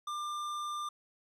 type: tone with tanh clipping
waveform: sine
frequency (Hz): 1194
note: D6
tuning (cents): +28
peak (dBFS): -37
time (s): 0.07-0.89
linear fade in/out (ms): 5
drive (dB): 15
effects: none